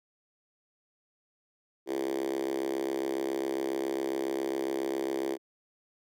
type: tone with high-pass filter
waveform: 5% pulse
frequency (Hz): 67.3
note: C2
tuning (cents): +49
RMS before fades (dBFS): -32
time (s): 1.86-5.38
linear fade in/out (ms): 50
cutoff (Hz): 360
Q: 7.1
effects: none